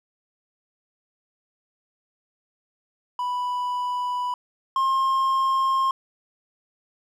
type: tone pair in turn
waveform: triangle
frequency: 987.8 / 1065.9 Hz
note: B5 / C6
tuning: 0 / +32 cents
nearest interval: minor second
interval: 132 cents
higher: second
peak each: -22 / -17 dBFS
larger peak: second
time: 3.19-4.34 / 4.76-5.91 s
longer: neither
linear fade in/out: 2 ms
effects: none